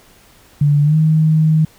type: tone with pitch glide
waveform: sine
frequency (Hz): 145.6 to 156.95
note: D3 to D#3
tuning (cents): -15 to +15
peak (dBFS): -9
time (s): 0.61-1.65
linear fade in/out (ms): 5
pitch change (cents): +130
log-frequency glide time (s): 0.83-0.96
effects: pink hiss -48 dBFS RMS until 1.78 s